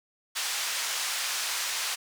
white band-pass noise, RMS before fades -31 dBFS, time 0.35-1.96 s, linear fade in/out 20 ms, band 950 to 7100 Hz, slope 12 dB/octave, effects none

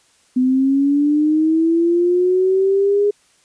sine linear sweep, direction up, 251.4 to 413.3 Hz, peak -12 dBFS, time 0.36-3.11 s, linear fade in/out 10 ms, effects white hiss -56 dBFS RMS until 3.44 s + resampled to 22050 Hz

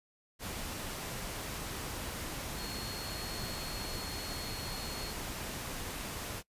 sine tone in noise, 4315 Hz, C#8, 47 cents flat, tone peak -44 dBFS, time 2.56-5.14 s, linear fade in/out 50 ms, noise pink, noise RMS -40 dBFS, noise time 0.39-6.43 s, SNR -7 dB, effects noise-tail reverb RT60 0.1 s tail -22 dB re dry + resampled to 32000 Hz

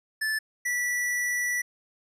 square tone pair in turn, 1747 / 1957.5 Hz, A6 / B6, -13 / -16 cents, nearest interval major second, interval 197 cents, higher second, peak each -26 dBFS, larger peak neither, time 0.21-0.39 / 0.65-1.62 s, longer second, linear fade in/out 10 ms, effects resampled to 32000 Hz

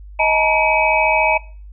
sine tone cluster, 632 / 868 / 942 / 2295 / 2540 Hz, D#5 / A5 / A#5 / D7 / D#7, +27 / -24 / +18 / -40 / +35 cents, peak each -19 dBFS, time 0.19-1.38 s, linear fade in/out 10 ms, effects noise-tail reverb RT60 0.4 s tail -21 dB re dry + added 50 Hz sine -34 dBFS peak until 1.72 s

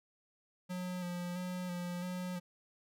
square tone with vibrato, 178.9 Hz, F3, 42 cents sharp, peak -38 dBFS, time 0.69-2.4 s, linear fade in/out 20 ms, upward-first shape square, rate 1.5 Hz, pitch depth 23 cents each way, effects none

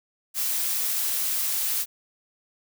blue noise, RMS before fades -26 dBFS, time 0.34-1.86 s, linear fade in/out 50 ms, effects none

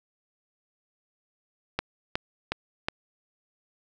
click train, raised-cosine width 0.3 ms, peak -10 dBFS, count 4, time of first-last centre 1.79-2.885 s, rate 2.74 Hz, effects none

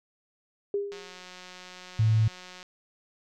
sine tone with exponential decay, 403.6 Hz, G#4, 49 cents flat, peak -23 dBFS, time 0.74-1.25 s, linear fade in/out 2 ms, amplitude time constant 110 ms
click train, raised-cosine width 0.2 ms, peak -28 dBFS, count 312, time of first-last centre 0.92-2.629 s, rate 182 Hz
sine tone, 110 Hz, A2, in tune, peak -19 dBFS, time 1.99-2.28 s, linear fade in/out 5 ms
effects none

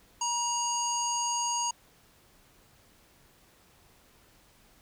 square tone with low-pass filter, 950 Hz, A#5, 33 cents sharp, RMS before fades -30 dBFS, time 0.21-1.71 s, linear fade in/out 5 ms, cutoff 7000 Hz, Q 9.9, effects pink hiss -61 dBFS RMS until 4.81 s

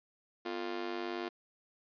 sawtooth tone with amplitude modulation, 350 Hz, F4, 4 cents sharp, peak -28 dBFS, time 0.45-1.29 s, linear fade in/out 10 ms, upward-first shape sine, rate 99.3 Hz, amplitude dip 95%, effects resampled to 11025 Hz

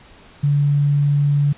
sine tone with quantisation, 143.9 Hz, D3, 35 cents flat, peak -13 dBFS, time 0.43-1.53 s, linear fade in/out 10 ms, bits 7, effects pink hiss -46 dBFS RMS until 1.57 s + resampled to 8000 Hz

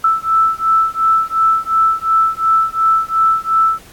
sine beating tone pair, 1318.5 / 1321.3 Hz, E6 / E6, 0 / +4 cents, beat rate 2.8 Hz, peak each -14 dBFS, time 0.04-3.79 s, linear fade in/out 5 ms, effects pink hiss -42 dBFS RMS until 3.92 s + AAC 64 kbps

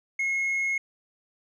triangle tone with hard clipping, 2166 Hz, C#7, 41 cents flat, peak -23 dBFS, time 0.19-0.78 s, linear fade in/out 5 ms, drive 1 dB, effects none

